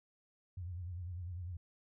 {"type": "tone with vibrato", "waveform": "sine", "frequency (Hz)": 88.5, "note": "F2", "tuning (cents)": 23, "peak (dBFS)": -40, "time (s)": [0.57, 1.57], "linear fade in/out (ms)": 5, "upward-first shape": "sine", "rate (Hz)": 10, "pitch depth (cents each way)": 97, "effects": []}